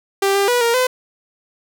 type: tone with pitch steps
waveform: sawtooth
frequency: 393.5 / 398.1 / 488 / 467 / 508 Hz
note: G4 / G4 / B4 / A#4 / B4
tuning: +7 / +27 / -21 / +3 / +49 cents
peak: -10 dBFS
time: 0.22-0.87 s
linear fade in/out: 5 ms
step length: 130 ms
effects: none